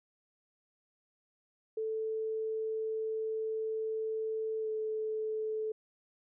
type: tone with pitch glide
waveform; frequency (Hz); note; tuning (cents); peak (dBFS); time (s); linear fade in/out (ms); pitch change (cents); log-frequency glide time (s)
sine; 440 to 435.2; A4 to A4; 0 to -19; -32; 1.77-5.72; 5; -19; 4.6-4.68
effects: none